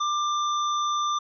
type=tone; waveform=square; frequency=1188 Hz; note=D6; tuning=20 cents sharp; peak=-24 dBFS; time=0-1.19 s; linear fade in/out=10 ms; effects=resampled to 16000 Hz